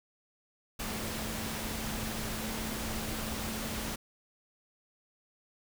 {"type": "tone in noise", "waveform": "sine", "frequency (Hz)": 220, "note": "A3", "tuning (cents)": 0, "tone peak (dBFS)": -41, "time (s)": [0.79, 3.96], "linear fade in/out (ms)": 10, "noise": "pink", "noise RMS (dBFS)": -37, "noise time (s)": [0.79, 3.96], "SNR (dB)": -7, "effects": []}